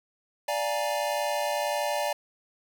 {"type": "chord", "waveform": "square", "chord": "Bb dominant seventh", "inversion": "first", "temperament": "equal", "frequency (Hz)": [587.3, 698.5, 830.6, 932.3], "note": ["D5", "F5", "Ab5", "Bb5"], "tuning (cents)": [0, 0, 0, 0], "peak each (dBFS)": [-30, -35, -33, -35], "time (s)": [0.48, 2.13], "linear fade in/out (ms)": 5, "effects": []}